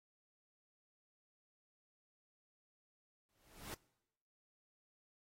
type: noise with exponential growth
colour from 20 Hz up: pink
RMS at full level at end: -45 dBFS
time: 3.29-3.74 s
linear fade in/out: 0 ms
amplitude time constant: 97 ms
effects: noise-tail reverb RT60 0.9 s tail -23 dB re dry + AAC 48 kbps